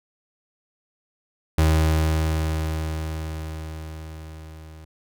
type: tone with level ramp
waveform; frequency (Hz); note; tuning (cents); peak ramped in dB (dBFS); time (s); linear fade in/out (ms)
35% pulse; 78.9; D#2; +25; -13 to -39; 1.58-4.85; 5
effects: none